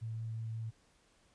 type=tone with vibrato; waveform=sine; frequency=112.3 Hz; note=A2; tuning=36 cents sharp; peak=-37 dBFS; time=0.01-0.71 s; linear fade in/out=20 ms; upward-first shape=sine; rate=5.6 Hz; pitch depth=9 cents each way; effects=pink hiss -69 dBFS RMS until 1.34 s + resampled to 22050 Hz